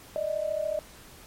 sine tone pair together, 595 / 628.8 Hz, D5 / D#5, +22 / +18 cents, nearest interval minor second, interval 96 cents, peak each -30 / -29 dBFS, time 0.16-0.79 s, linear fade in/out 0 ms, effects pink hiss -50 dBFS RMS until 1.26 s + MP3 64 kbps

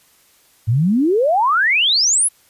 sine exponential sweep, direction up, 103.83 to 11175 Hz, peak -12 dBFS, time 0.67-2.29 s, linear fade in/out 20 ms, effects white hiss -54 dBFS RMS until 2.49 s + resampled to 32000 Hz

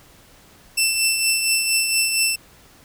15% pulse tone with tremolo, 2672 Hz, E7, 23 cents sharp, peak -8 dBFS, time 0.77-2.36 s, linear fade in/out 10 ms, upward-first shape triangle, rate 4.3 Hz, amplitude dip 50%, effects pink hiss -50 dBFS RMS until 2.84 s

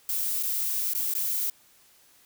violet noise with dropouts, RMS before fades -28 dBFS, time 0.09-1.5 s, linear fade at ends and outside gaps 2 ms, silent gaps 0.428-0.432 / 0.936-0.949 / 1.139-1.15 s, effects white hiss -59 dBFS RMS until 2.25 s

